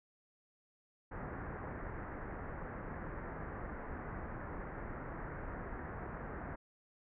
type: low-pass noise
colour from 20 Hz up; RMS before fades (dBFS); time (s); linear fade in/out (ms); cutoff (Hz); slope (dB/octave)
pink; -44; 1.11-6.56; 10; 1900; 48
effects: none